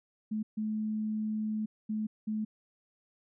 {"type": "tone bursts at uneven times", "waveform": "sine", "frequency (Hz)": 215.5, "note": "A3", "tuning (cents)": -36, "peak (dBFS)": -30, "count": 4, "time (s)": [[0.31, 0.43], [0.57, 1.66], [1.89, 2.07], [2.27, 2.45]], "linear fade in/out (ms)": 10, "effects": []}